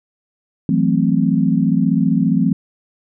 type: chord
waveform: sine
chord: F# half-diminished seventh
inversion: third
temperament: equal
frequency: 164.81 / 185 / 220 / 261.6 Hz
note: E3 / F#3 / A3 / C4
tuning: 0 / 0 / 0 / 0 cents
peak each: -18 dBFS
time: 0.69-2.53 s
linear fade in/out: 2 ms
effects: none